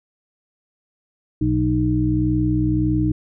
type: harmonic tone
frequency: 61.7 Hz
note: B1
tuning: 1 cent flat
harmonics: 1 / 2 / 3 / 5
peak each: -24 / -21 / -27 / -19 dBFS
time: 1.41-3.12 s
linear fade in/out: 5 ms
effects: none